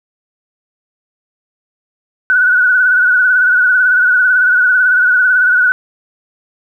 sine tone with vibrato, 1480 Hz, F#6, in tune, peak -7 dBFS, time 2.3-5.72 s, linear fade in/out 0 ms, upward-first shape sine, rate 18 Hz, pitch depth 52 cents each way, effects 8-bit

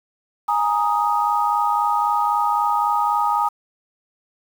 sine chord, Ab suspended second, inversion none, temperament just, 830.6 / 934.4 / 1245.9 Hz, Ab5 / Bb5 / Eb6, 0 / +4 / +2 cents, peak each -21 dBFS, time 0.48-3.49 s, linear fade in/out 10 ms, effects 7-bit

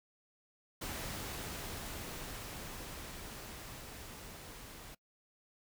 pink noise with level ramp, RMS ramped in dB -41 to -51 dBFS, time 0.81-4.95 s, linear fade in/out 10 ms, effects noise-tail reverb RT60 0.1 s tail -23 dB re dry

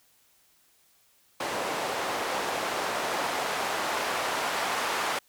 white noise with band-pass filter sweep, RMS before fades -30 dBFS, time 1.4-5.19 s, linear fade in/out 5 ms, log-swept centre 590 to 910 Hz, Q 0.99, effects white hiss -64 dBFS RMS until 5.28 s

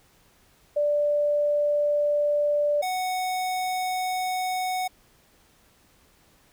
sine / square tone pair in turn, 587.3 / 739.9 Hz, D5 / F#5, 0 / 0 cents, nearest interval major third, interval 400 cents, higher second, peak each -20 / -26 dBFS, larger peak first, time 0.76-2.82 / 2.82-4.88 s, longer neither, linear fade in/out 10 ms, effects pink hiss -60 dBFS RMS until 6.52 s

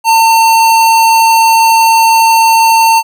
square tone, 903 Hz, A5, 45 cents sharp, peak -5 dBFS, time 0.04-3.03 s, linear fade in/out 50 ms, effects none

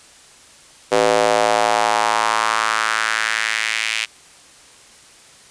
square tone with high-pass filter sweep, 55.3 Hz, A1, 9 cents sharp, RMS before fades -18 dBFS, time 0.91-4.06 s, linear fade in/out 20 ms, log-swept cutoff 480 to 2500 Hz, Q 2.5, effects white hiss -46 dBFS RMS until 5.5 s + resampled to 22050 Hz

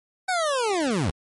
25% pulse linear sweep, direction down, 765 to 64.2 Hz, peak -18 dBFS, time 0.28-1.11 s, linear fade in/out 10 ms, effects MP3 48 kbps

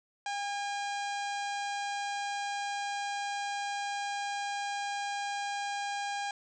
harmonic tone with a mistuned harmonic, 807 Hz, G#5, 50 cents flat, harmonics 1 / 2 / 3 / 4 / 5 / 6 / 7 / 8 / 9 / 10, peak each -34 / -40 / -44 / -46 / -48 / -50 / -51 / -52 / -53 / -54 dBFS, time 0.26-6.31 s, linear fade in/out 2 ms, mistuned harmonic 2, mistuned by +20 cents, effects none

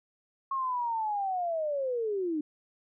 sine linear sweep, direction down, 1092 to 291.6 Hz, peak -28 dBFS, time 0.51-2.41 s, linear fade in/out 5 ms, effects none

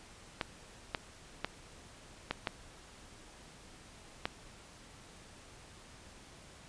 clicks, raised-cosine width 0.3 ms, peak -16 dBFS, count 6, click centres 0.412 / 0.948 / 1.446 / 2.31 / 2.472 / 4.255 s, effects pink hiss -55 dBFS RMS until 6.68 s + resampled to 22050 Hz

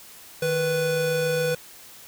square tone pair together, 155.57 / 493.9 Hz, D#3 / B4, 0 / 0 cents, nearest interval octave + minor sixth, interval 2000 cents, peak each -30 / -23 dBFS, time 0.42-1.55 s, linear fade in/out 5 ms, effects white hiss -46 dBFS RMS until 2.07 s

